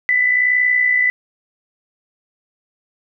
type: tone with amplitude modulation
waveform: sine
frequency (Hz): 1993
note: B6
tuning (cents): +15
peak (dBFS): -10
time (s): 0.09-1.1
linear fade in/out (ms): 0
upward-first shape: sine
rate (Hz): 61.2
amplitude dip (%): 50
effects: none